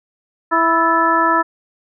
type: harmonic tone with a mistuned harmonic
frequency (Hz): 329.6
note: E4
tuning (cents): 0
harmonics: 1 / 2 / 3 / 4 / 5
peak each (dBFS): -21 / -22 / -16 / -16 / -20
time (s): 0.51-1.43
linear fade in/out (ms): 20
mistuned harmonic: 5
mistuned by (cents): +90
effects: none